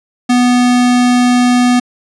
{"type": "tone", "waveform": "square", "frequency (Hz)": 246.4, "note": "B3", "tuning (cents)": -4, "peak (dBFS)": -8, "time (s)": [0.29, 1.8], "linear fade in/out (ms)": 10, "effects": ["resampled to 22050 Hz"]}